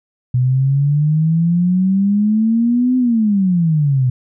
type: exponential two-way sweep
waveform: sine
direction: up then down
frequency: 123.8 to 256.5 to 123.8 Hz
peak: -11 dBFS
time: 0.34-4.1 s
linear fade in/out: 5 ms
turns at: 2.97 s
effects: none